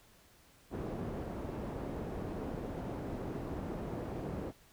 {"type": "low-pass noise", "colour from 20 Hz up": "white", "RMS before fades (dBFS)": -40, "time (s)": [0.7, 4.53], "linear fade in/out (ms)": 50, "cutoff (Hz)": 420, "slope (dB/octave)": 12, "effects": ["pink hiss -63 dBFS RMS until 4.72 s"]}